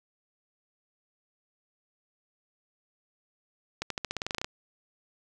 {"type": "accelerating click train", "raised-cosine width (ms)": 0.2, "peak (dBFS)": -14, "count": 13, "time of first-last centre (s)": [3.82, 4.445], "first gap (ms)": 83, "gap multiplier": 0.91, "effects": []}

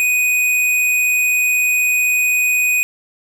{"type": "tone with hard clipping", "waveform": "sine", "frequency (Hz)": 2489, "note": "D#7", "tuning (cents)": 0, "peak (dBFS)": -14, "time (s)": [0, 2.83], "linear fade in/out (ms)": 0, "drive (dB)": 18, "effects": []}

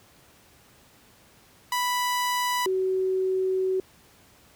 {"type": "tone pair in turn", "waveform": ["sawtooth", "sine"], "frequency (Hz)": [987.8, 376.3], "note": ["B5", "F#4"], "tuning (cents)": [0, 29], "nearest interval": "octave + perfect fourth", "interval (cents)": 1671, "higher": "first", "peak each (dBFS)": [-20, -22], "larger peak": "first", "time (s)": [[1.72, 2.66], [2.66, 3.8]], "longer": "second", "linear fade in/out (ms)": 2, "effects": ["pink hiss -56 dBFS RMS until 4.55 s", "high-pass 60 Hz 12 dB/octave"]}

